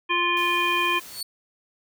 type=harmonic tone; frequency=349.2 Hz; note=F4; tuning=in tune; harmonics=1 / 3 / 5 / 7 / 9; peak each=-30 / -24 / -30 / -24 / -29 dBFS; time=0.09-1 s; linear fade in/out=20 ms
type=noise; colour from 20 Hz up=white; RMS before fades=-42 dBFS; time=0.37-1.21 s; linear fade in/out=0 ms
type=tone with exponential growth; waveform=sawtooth; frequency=4435 Hz; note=C#8; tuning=in tune; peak=-24 dBFS; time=1.01-1.23 s; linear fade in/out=5 ms; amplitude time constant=46 ms
effects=none